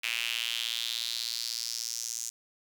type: tone with high-pass filter sweep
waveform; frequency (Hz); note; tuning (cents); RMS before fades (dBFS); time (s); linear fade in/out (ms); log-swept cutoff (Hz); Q
sawtooth; 116.54; A#2; 0; -34; 0.03-2.3; 10; 2500 to 6600; 4
effects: none